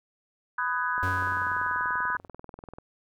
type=chord; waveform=sine; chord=G# minor seventh; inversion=first; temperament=just; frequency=996.7 / 1245.9 / 1495.1 / 1661.2 Hz; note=B5 / D#6 / F#6 / G#6; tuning=+16 / +2 / +18 / 0 cents; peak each=-30 / -32 / -30 / -33 dBFS; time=0.58-2.17 s; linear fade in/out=5 ms
type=click train; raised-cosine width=1 ms; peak=-28 dBFS; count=38; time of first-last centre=0.98-2.785 s; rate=20.5 Hz
type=tone with exponential decay; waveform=45% pulse; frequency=93.1 Hz; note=F#2; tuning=11 cents sharp; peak=-28 dBFS; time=1.03-2.28 s; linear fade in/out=0 ms; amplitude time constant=270 ms
effects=none